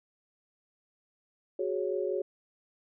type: chord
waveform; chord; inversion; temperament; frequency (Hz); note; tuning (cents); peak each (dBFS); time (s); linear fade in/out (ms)
sine; F# suspended second; none; equal; 370 / 415.3 / 554.4; F#4 / G#4 / C#5; 0 / 0 / 0; -32 / -33 / -34; 1.59-2.22; 5
effects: none